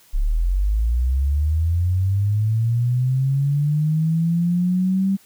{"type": "linear sweep", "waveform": "sine", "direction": "up", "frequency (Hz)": [33, 196], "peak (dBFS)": -16, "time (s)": [0.13, 5.17], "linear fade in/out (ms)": 20, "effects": ["white hiss -53 dBFS RMS until 5.25 s"]}